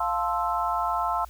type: chord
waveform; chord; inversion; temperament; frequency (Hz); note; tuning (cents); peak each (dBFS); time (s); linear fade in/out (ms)
sine; F major seventh; none; equal; 698.5 / 880 / 1046.5 / 1318.5; F5 / A5 / C6 / E6; 0 / 0 / 0 / 0; -29; 0-1.25; 5
effects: added 60 Hz sine -44 dBFS peak until 1.29 s + white hiss -55 dBFS RMS until 1.29 s